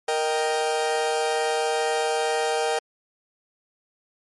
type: chord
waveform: 40% pulse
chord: Eb major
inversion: second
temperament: equal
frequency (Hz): 466.2 / 622.3 / 784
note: Bb4 / Eb5 / G5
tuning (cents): 0 / 0 / 0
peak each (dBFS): -24 / -28 / -25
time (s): 0.08-2.79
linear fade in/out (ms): 5
effects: MP3 48 kbps